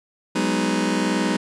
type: chord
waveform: sawtooth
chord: G# minor seventh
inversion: third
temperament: just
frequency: 186.89 / 207.7 / 249.2 / 311.5 Hz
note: F#3 / G#3 / B3 / D#4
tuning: +18 / 0 / +16 / +2 cents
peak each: -21 dBFS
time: 0.35-1.37 s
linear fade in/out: 10 ms
effects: resampled to 22050 Hz